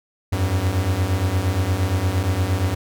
45% pulse beating tone pair, 87.31 / 95.91 Hz, F2 / G2, 0 / -37 cents, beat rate 8.6 Hz, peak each -23 / -20 dBFS, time 0.32-2.75 s, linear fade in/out 10 ms, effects none

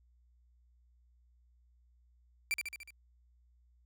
40% pulse tone with echo, 2349 Hz, D7, in tune, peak -29 dBFS, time 2.51-2.54 s, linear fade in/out 0 ms, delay 73 ms, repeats 5, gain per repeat -4 dB, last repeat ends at 2.905 s, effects added 60 Hz sine -64 dBFS peak until 3.85 s

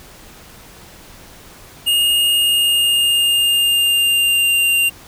square tone with pitch glide, 2844 to 2784 Hz, F7 to F7, +31 to -6 cents, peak -13 dBFS, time 1.86-4.9 s, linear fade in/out 20 ms, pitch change -37 cents, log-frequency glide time 2.34-4.72 s, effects pink hiss -41 dBFS RMS until 5.07 s

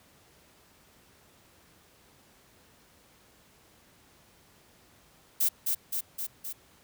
violet noise with echo, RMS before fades -25 dBFS, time 5.4-5.49 s, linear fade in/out 10 ms, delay 260 ms, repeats 4, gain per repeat -3 dB, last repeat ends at 6.53 s, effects pink hiss -60 dBFS RMS until 6.83 s + high-pass 60 Hz 12 dB/octave

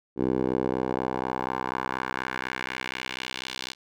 10% pulse tone with band-pass filter sweep, 64.1 Hz, C2, 35 cents flat, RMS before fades -30 dBFS, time 0.16-3.75 s, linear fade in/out 50 ms, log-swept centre 360 to 4100 Hz, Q 1.6, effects none

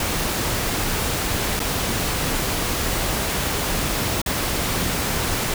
pink noise with dropouts, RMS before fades -23 dBFS, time 0-5.54 s, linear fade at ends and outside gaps 2 ms, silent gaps 1.594-1.601 / 4.217-4.261 s, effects none

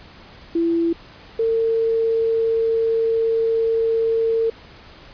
sine tone pair in turn, 335.1 / 452.9 Hz, E4 / A#4, +29 / -50 cents, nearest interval perfect fourth, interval 521 cents, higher second, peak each -16 dBFS, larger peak neither, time 0.55-0.93 / 1.39-4.5 s, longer second, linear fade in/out 5 ms, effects pink hiss -44 dBFS RMS until 5.13 s + resampled to 11025 Hz

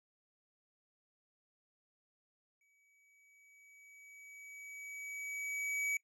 square tone with exponential growth, 2276 Hz, C#7, 45 cents sharp, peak -33 dBFS, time 2.61-5.97 s, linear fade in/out 2 ms, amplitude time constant 730 ms, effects noise-tail reverb RT60 0.1 s tail -22 dB re dry + low-pass 11000 Hz 12 dB/octave

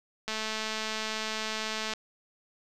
click train, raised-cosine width 0.2 ms, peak -16 dBFS, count 362, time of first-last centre 0.28-1.936 s, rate 218 Hz, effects none

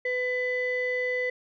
sine tone pair together, 500 / 2000 Hz, B4 / B6, +21 / +21 cents, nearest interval 2 octaves, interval 2400 cents, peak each -27 dBFS, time 0.05-1.3 s, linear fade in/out 5 ms, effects tanh soft clip ceiling -20 dBFS

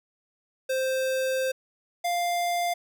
square tone pair in turn, 523.3 / 698.5 Hz, C5 / F5, 0 / 0 cents, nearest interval perfect fourth, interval 500 cents, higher second, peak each -25 / -25 dBFS, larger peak neither, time 0.69-1.52 / 2.04-2.74 s, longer first, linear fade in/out 10 ms, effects none

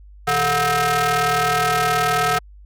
sawtooth ring-modulated tone, 283 Hz, C#4, 36 cents sharp, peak -9 dBFS, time 0.27-2.39 s, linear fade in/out 10 ms, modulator 1010 Hz, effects added 50 Hz sine -40 dBFS peak until 2.65 s + MP3 96 kbps

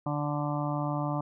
harmonic tone, 146.83 Hz, D3, in tune, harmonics 1 / 2 / 4 / 5 / 6 / 7 / 8, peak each -31 / -34 / -37 / -38 / -39 / -39 / -40 dBFS, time 0.06-1.21 s, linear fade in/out 5 ms, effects none

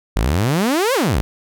sawtooth exponential two-way sweep, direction up then down, 46.25 to 566 to 46.25 Hz, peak -11 dBFS, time 0.16-1.21 s, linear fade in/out 0 ms, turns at 0.94 s, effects none

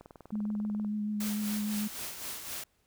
click train, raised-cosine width 1 ms, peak -34 dBFS, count 18, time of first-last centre 0.01-0.847 s, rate 20.3 Hz
sine tone with vibrato, 210 Hz, G#3, 19 cents sharp, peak -30 dBFS, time 0.32-1.88 s, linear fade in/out 10 ms, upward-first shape triangle, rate 6.7 Hz, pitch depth 22 cents each way
white noise with tremolo, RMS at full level -38 dBFS, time 1.2-2.64 s, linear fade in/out 5 ms, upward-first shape sine, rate 3.9 Hz, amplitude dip 50%
effects pink hiss -72 dBFS RMS until 2.86 s

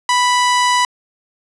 sawtooth tone, 987.8 Hz, B5, in tune, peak -8 dBFS, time 0.09-0.85 s, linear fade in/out 2 ms, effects resampled to 22050 Hz + 8-bit

